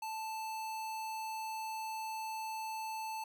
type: tone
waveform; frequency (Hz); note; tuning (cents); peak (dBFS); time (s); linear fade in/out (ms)
square; 880; A5; 0; -39; 0.02-3.24; 5
effects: none